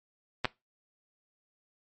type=clicks; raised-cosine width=0.3 ms; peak=-11 dBFS; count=2; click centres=0.446 / 0.454 s; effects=noise-tail reverb RT60 0.2 s tail -20 dB re dry + MP3 32 kbps